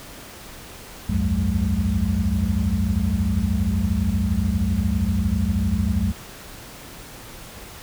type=tone cluster; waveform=sine; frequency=65.7 / 82.7 / 95.4 / 186.5 / 214.1 Hz; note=C2 / E2 / G2 / F#3 / A3; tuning=+8 / +6 / -47 / +14 / -47 cents; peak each=-25 dBFS; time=1.09-6.12 s; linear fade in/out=5 ms; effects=pink hiss -40 dBFS RMS until 7.82 s